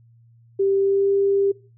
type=tone with pitch glide; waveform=sine; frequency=392 to 396.3 Hz; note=G4 to G4; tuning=0 to +19 cents; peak=-16 dBFS; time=0.59-1.52 s; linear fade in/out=10 ms; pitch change=+19 cents; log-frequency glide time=0.78-1.1 s; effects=noise-tail reverb RT60 0.4 s tail -23 dB re dry + added 116 Hz sine -50 dBFS peak until 1.77 s